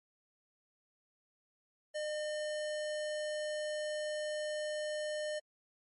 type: tone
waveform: square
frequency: 606 Hz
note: D#5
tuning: 46 cents flat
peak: -36 dBFS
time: 1.94-5.4 s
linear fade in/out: 20 ms
effects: MP3 48 kbps